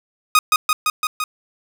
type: tone with echo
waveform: sawtooth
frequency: 1244.5 Hz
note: D#6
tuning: in tune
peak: -6 dBFS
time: 0.35-0.39 s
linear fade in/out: 2 ms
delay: 170 ms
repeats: 5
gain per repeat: -2 dB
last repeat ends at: 1.24 s
effects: none